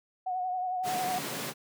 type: tone with vibrato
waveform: sine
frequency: 735 Hz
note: F#5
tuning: 12 cents flat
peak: -29 dBFS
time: 0.26-1.19 s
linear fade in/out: 10 ms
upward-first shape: sine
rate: 11 Hz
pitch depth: 35 cents each way
type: high-pass noise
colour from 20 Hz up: pink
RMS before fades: -36 dBFS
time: 0.83-1.54 s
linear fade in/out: 50 ms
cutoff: 130 Hz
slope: 48 dB/octave
effects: none